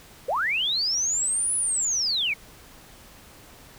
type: linear two-way sweep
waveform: sine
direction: up then down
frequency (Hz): 440 to 10170 to 2149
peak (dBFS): -22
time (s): 0.28-2.34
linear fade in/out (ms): 10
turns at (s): 1.55
effects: pink hiss -49 dBFS RMS until 3.78 s